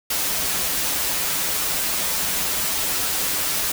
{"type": "noise with comb filter", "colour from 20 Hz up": "white", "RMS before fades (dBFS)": -23, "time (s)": [0.1, 3.72], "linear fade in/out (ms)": 5, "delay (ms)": 8.6, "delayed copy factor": -0.7, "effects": []}